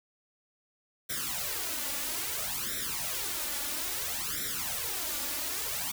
white noise with flanger, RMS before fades -34 dBFS, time 1.09-5.92 s, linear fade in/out 10 ms, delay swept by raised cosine 0.53 to 3.53 ms, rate 0.6 Hz, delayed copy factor +1, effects none

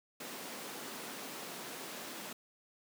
pink high-pass noise, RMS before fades -45 dBFS, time 0.2-2.33 s, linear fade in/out 5 ms, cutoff 200 Hz, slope 24 dB/octave, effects none

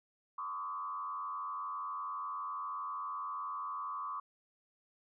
sine tone with frequency modulation, 1133 Hz, C#6, 37 cents sharp, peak -37 dBFS, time 0.38-4.2 s, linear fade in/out 5 ms, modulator 92.2 Hz, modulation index 1.1, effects none

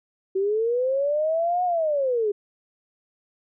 sine linear two-way sweep, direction up then down, 375.6 to 731 to 399.2 Hz, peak -20 dBFS, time 0.35-2.32 s, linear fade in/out 10 ms, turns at 1.64 s, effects none

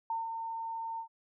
sine tone with ADSR envelope, 908 Hz, A#5, 46 cents flat, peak -30 dBFS, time 0.1-1.08 s, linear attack 3 ms, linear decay 160 ms, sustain -5 dB, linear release 90 ms, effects none

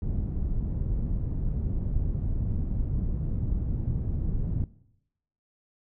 pink low-pass noise, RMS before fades -28 dBFS, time 0.02-4.64 s, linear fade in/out 2 ms, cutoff 150 Hz, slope 12 dB/octave, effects noise-tail reverb RT60 0.8 s tail -19 dB re dry

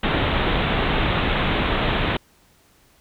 pink low-pass noise, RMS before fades -21 dBFS, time 0.03-2.17 s, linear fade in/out 5 ms, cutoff 3800 Hz, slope 96 dB/octave, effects pink hiss -57 dBFS RMS until 3 s

